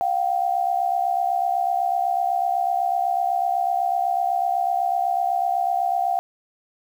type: tone pair together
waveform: sine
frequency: 706 / 774 Hz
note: F5 / G5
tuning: +19 / -22 cents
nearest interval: major second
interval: 159 cents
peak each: -22 dBFS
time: 0.01-6.19 s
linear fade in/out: 0 ms
effects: 8-bit